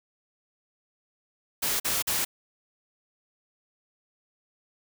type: noise bursts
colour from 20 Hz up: white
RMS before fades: -27 dBFS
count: 3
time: 1.62-2.25 s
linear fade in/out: 10 ms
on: 180 ms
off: 45 ms
effects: none